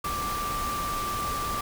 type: tone in noise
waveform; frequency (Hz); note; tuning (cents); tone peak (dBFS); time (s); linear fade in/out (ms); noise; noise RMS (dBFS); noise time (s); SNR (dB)
sine; 1174.7; D6; 0; -29; 0.04-1.61; 5; pink; -34; 0.04-1.61; +2
effects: none